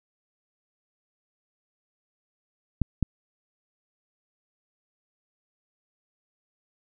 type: clicks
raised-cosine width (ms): 5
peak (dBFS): -10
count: 2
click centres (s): 2.817 / 3.027
effects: none